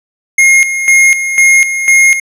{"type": "tone with tremolo", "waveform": "square", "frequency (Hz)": 2143, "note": "C7", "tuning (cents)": 41, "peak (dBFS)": -4, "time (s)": [0.38, 2.2], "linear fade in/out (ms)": 5, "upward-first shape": "square", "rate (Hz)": 2, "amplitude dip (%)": 65, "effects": ["low-pass 12000 Hz 12 dB/octave"]}